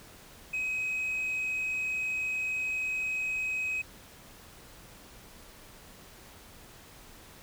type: tone with frequency modulation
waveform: sine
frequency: 2534 Hz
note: D#7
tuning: 31 cents sharp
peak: -27 dBFS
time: 0.53-3.82 s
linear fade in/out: 10 ms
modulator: 54.6 Hz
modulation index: 0.35
effects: tanh soft clip ceiling -28 dBFS + pink hiss -52 dBFS RMS until 7.42 s